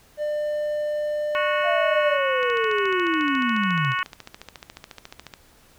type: tone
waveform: triangle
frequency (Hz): 598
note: D5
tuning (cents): +31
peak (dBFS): -21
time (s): 0.17-2.19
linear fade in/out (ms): 50
type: harmonic tone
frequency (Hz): 367.8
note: F#4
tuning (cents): -10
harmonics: 3 / 4 / 5 / 6 / 7 / 8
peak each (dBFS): -26 / -28 / -30 / -32 / -33 / -34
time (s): 1.35-4.03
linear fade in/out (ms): 0
type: linear sweep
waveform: sine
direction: down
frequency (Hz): 696 to 121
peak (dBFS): -22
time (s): 1.63-3.95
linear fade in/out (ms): 50
type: click train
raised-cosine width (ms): 0.2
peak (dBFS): -20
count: 42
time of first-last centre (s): 2.43-5.338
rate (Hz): 14.1
effects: pink hiss -55 dBFS RMS until 5.78 s